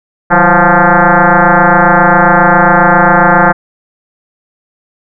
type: tone with frequency modulation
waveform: sine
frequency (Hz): 336.3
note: E4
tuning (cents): +35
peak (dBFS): -3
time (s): 0.3-3.53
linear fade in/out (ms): 20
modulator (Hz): 175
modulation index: 7.8
effects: none